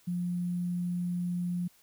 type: tone with sample-and-hold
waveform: sine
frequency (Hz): 176.7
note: F3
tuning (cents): +21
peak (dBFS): -29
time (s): 0.07-1.68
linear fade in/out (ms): 10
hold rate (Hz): 11025
effects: white hiss -63 dBFS RMS until 1.82 s